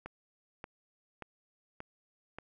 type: click train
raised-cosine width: 0.5 ms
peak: -27 dBFS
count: 5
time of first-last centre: 0.06-2.386 s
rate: 1.72 Hz
effects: none